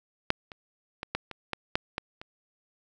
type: clicks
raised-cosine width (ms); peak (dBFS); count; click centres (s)
0.3; -6 / -26 / -18 / -12 / -22 / -14 / -8 / -14 / -25; 9; 0.304 / 0.518 / 1.031 / 1.15 / 1.313 / 1.533 / 1.755 / 1.981 / 2.215
effects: none